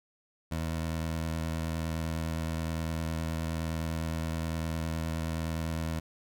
20% pulse tone with vibrato, 81.1 Hz, E2, 28 cents flat, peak -26 dBFS, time 0.51-6 s, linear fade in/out 10 ms, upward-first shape triangle, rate 9.7 Hz, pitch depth 23 cents each way, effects none

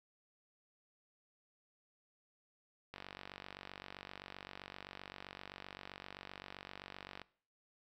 click train, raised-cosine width 0.3 ms, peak -30 dBFS, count 205, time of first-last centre 2.94-7.217 s, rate 47.7 Hz, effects noise-tail reverb RT60 0.5 s tail -21 dB re dry

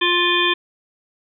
harmonic tone, 351 Hz, F4, 9 cents sharp, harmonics 1 / 3 / 5 / 7 / 9 / 10, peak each -22 / -22 / -22 / -22 / -22 / -22 dBFS, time 0.01-0.54 s, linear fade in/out 10 ms, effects none

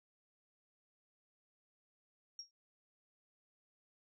sine tone with exponential decay, 5588 Hz, F8, in tune, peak -40 dBFS, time 2.39-2.51 s, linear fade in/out 2 ms, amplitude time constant 24 ms, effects tanh soft clip ceiling -36 dBFS

